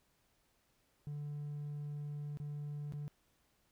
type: tone with dropouts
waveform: triangle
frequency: 146.6 Hz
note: D3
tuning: 3 cents flat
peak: -37 dBFS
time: 1.07-3.08 s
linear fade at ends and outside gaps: 0 ms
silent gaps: 2.372-2.4 / 2.923-2.936 s
effects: tanh soft clip ceiling -34 dBFS + pink hiss -75 dBFS RMS until 3.71 s